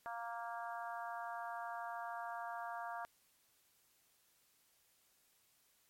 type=harmonic tone; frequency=233.1 Hz; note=A#3; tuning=in tune; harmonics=3 / 4 / 5 / 6 / 7; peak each=-45 / -47 / -49 / -51 / -52 dBFS; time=0.06-3.05 s; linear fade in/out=0 ms; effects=white hiss -73 dBFS RMS until 5.89 s + MP3 64 kbps